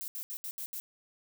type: noise bursts at uneven times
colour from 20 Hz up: violet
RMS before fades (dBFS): -39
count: 6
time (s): 0.01-0.08 / 0.15-0.23 / 0.3-0.37 / 0.44-0.51 / 0.58-0.66 / 0.73-0.8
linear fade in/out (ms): 0
effects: none